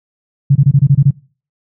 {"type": "tone bursts", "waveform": "sine", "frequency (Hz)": 139.3, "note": "C#3", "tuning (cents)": 9, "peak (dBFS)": -4, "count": 8, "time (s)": [0.5, 1.109], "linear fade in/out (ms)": 10, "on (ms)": 56, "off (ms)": 23, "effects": ["noise-tail reverb RT60 0.4 s tail -23 dB re dry"]}